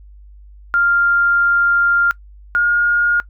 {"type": "tone pair in turn", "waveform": "sine", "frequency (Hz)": [1396.9, 1424.6], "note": ["F6", "F6"], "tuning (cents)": [0, 34], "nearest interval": "unison", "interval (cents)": 34, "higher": "second", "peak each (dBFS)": -11, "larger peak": "neither", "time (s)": [[0.74, 2.11], [2.55, 3.2]], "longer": "first", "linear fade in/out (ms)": 0, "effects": ["noise-tail reverb RT60 0.1 s tail -21 dB re dry", "added 50 Hz sine -38 dBFS peak until 3.29 s"]}